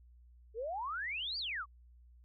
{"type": "exponential two-way sweep", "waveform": "sine", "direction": "up then down", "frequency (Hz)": [419.5, 4800, 1071], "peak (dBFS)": -36, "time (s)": [0.54, 1.66], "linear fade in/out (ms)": 50, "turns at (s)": 1.38, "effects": ["added 60 Hz sine -57 dBFS peak until 2.24 s", "AAC 64 kbps"]}